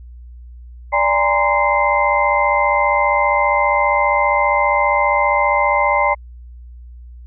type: tone cluster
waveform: sine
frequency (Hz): 585 / 815 / 935 / 1030 / 2081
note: D5 / G#5 / A#5 / C6 / C7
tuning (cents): -7 / -33 / +5 / -28 / -10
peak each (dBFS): -19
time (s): 0.92-6.15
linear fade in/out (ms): 20
effects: added 60 Hz sine -34 dBFS peak until 7.26 s